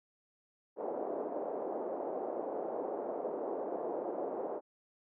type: band-pass noise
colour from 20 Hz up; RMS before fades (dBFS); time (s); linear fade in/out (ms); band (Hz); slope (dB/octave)
pink; -38; 0.76-4.61; 50; 360 to 720; 24
effects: none